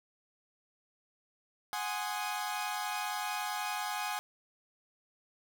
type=chord; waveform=sawtooth; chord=Ab dominant seventh; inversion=third; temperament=equal; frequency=740 / 830.6 / 1046.5 / 1244.5 Hz; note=Gb5 / Ab5 / C6 / Eb6; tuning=0 / 0 / 0 / 0 cents; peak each=-36 / -33 / -39 / -38 dBFS; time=1.73-4.19 s; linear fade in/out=0 ms; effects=none